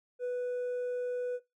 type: tone with hard clipping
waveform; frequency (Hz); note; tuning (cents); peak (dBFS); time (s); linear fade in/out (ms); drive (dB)
triangle; 493.9; B4; 0; -30; 0.19-1.4; 50; 1
effects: noise-tail reverb RT60 0.2 s tail -19 dB re dry